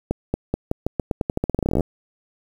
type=accelerating click train; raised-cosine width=2 ms; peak=-7 dBFS; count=24; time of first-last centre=0.11-1.807 s; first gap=230 ms; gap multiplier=0.87; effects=7-bit